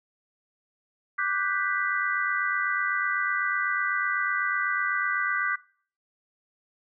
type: chord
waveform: sine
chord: G major seventh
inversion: second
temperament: equal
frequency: 1174.7 / 1480 / 1568 / 1975.5 Hz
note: D6 / F#6 / G6 / B6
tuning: 0 / 0 / 0 / 0 cents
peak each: -30 dBFS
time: 1.18-5.56 s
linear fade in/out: 10 ms
effects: noise-tail reverb RT60 0.5 s tail -22 dB re dry